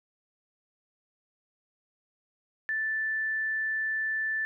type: tone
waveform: sine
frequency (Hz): 1760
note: A6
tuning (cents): 0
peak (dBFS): -27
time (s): 2.69-4.45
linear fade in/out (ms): 0
effects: none